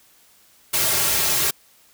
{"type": "noise with comb filter", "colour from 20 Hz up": "white", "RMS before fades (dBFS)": -20, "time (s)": [0.73, 1.51], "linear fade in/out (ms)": 10, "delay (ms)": 4, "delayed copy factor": -0.8, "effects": ["white hiss -55 dBFS RMS until 1.93 s"]}